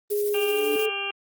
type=tone with pitch glide; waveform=sine; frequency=414 to 431.3 Hz; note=G#4 to A4; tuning=-5 to -35 cents; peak=-22 dBFS; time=0.1-0.9 s; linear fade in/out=20 ms; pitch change=+70 cents; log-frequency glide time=0.48-0.75 s
type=noise with tremolo; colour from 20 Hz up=violet; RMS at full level=-33 dBFS; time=0.1-0.86 s; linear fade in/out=5 ms; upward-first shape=square; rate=13 Hz; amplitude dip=30%
type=tone with exponential growth; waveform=sine; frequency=298.2 Hz; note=D4; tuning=27 cents sharp; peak=-27 dBFS; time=0.2-0.76 s; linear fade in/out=2 ms; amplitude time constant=120 ms
type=harmonic tone; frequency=397.7 Hz; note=G4; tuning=25 cents sharp; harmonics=1 / 2 / 3 / 4 / 6 / 7 / 8; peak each=-36 / -37 / -38 / -40 / -35 / -29 / -39 dBFS; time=0.34-1.11 s; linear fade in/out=5 ms
effects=Opus 24 kbps

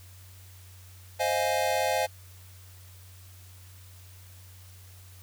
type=chord; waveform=square; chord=F minor seventh; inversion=second; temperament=equal; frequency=523.3 / 622.3 / 698.5 / 830.6 Hz; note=C5 / Eb5 / F5 / Ab5; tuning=0 / 0 / 0 / 0 cents; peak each=-31 dBFS; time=1.19-2.07 s; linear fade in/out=20 ms; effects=added 92 Hz sine -48 dBFS peak until 5.22 s + white hiss -55 dBFS RMS until 5.22 s

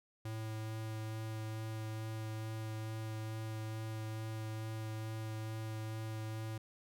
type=tone with vibrato; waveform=square; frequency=110 Hz; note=A2; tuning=in tune; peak=-40 dBFS; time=0.25-6.58 s; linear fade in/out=5 ms; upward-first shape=sine; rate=2.3 Hz; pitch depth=9 cents each way; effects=none

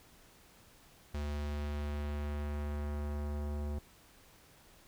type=tone with low-pass filter sweep; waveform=square; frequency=73.42 Hz; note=D2; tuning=in tune; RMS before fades=-37 dBFS; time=1.14-3.79 s; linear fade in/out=5 ms; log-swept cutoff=6700 to 790 Hz; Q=0.76; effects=pink hiss -61 dBFS RMS until 4.87 s

